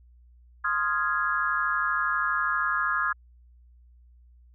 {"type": "chord", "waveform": "sine", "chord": "F minor seventh", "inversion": "second", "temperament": "equal", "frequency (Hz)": [1046.5, 1244.5, 1396.9, 1661.2], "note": ["C6", "Eb6", "F6", "Ab6"], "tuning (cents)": [0, 0, 0, 0], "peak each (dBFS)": [-32, -28, -29, -28], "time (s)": [0.64, 3.13], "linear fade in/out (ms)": 10, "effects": ["added 60 Hz sine -52 dBFS peak until 4.54 s"]}